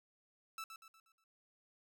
sawtooth tone with echo, 1318.5 Hz, E6, in tune, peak -39 dBFS, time 0.58-0.64 s, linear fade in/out 2 ms, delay 120 ms, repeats 5, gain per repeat -7 dB, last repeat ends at 1.24 s, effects none

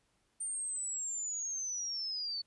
sine linear sweep, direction down, 8900 to 4435 Hz, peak -35 dBFS, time 0.4-2.42 s, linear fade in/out 10 ms, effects pink hiss -75 dBFS RMS until 2.46 s + resampled to 24000 Hz

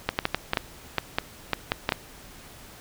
clicks, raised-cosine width 0.3 ms, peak -6 dBFS, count 12, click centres 0.09 / 0.189 / 0.254 / 0.346 / 0.534 / 0.572 / 0.983 / 1.185 / 1.533 / 1.719 / 1.891 / 1.922 s, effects pink hiss -47 dBFS RMS until 2.8 s

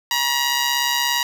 10% pulse tone with amplitude modulation, 956 Hz, A#5, 43 cents sharp, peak -7 dBFS, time 0.11-1.23 s, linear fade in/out 2 ms, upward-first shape sine, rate 137 Hz, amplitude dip 55%, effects none

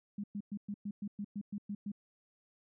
sine tone bursts, 204.2 Hz, G#3, 29 cents flat, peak -36 dBFS, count 11, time 0.18-1.918 s, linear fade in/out 5 ms, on 58 ms, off 110 ms, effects none

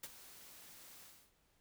white noise with ADSR envelope, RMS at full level -44 dBFS, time 0.03-1.32 s, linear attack 6 ms, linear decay 38 ms, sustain -13 dB, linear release 300 ms, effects pink hiss -75 dBFS RMS until 1.6 s

